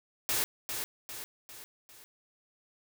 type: noise with echo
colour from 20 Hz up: white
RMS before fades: -30 dBFS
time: 0.29-0.44 s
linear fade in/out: 0 ms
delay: 400 ms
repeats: 4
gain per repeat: -6 dB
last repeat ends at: 2.04 s
effects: none